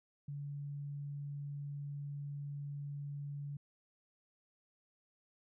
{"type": "tone", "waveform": "sine", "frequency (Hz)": 143.2, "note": "D3", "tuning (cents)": -43, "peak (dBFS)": -40, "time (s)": [0.28, 3.57], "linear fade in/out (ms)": 5, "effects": []}